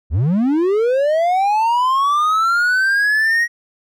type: linear sweep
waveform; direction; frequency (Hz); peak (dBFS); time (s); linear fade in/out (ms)
triangle; up; 62.1 to 1901; -11; 0.1-3.48; 50
effects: none